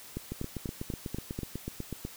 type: two click trains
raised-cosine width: 3 ms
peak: -22 / -21 dBFS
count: 15 / 6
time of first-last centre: 0.32-2.051 / 0.17-1.39 s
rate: 8.09 / 4.1 Hz
effects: white hiss -49 dBFS RMS until 2.16 s